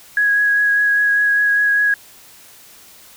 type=tone with vibrato; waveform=sine; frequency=1661.2 Hz; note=G#6; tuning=in tune; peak=-12 dBFS; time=0.17-1.94 s; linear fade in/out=2 ms; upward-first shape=triangle; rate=5 Hz; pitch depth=15 cents each way; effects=white hiss -44 dBFS RMS until 3.16 s